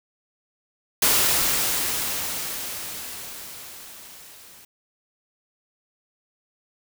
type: noise with level ramp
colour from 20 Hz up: white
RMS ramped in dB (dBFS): -18 to -48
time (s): 1.02-4.65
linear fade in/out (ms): 5
effects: none